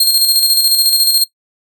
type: tone with tremolo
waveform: sawtooth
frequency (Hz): 4220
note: C8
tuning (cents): +14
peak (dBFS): -4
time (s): 0-1.24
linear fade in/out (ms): 5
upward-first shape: square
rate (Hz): 14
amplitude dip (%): 40
effects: noise-tail reverb RT60 0.1 s tail -19 dB re dry